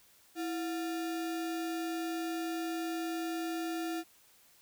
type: tone with sample-and-hold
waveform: sine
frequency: 329.6 Hz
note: E4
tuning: in tune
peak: -33 dBFS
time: 0.35-4.04 s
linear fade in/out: 50 ms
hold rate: 1050 Hz
effects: white hiss -63 dBFS RMS until 4.61 s